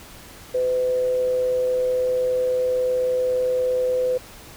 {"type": "tone with amplitude modulation", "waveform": "sine", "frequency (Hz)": 505, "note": "B4", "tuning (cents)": 39, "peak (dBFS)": -17, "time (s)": [0.54, 4.18], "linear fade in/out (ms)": 10, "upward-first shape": "sine", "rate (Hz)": 130, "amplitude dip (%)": 30, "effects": ["pink hiss -43 dBFS RMS until 4.56 s"]}